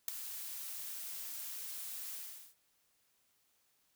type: noise with ADSR envelope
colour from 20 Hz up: blue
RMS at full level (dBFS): -30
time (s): 0.08-2.55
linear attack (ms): 3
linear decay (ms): 6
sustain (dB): -14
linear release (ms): 410
effects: white hiss -75 dBFS RMS until 3.95 s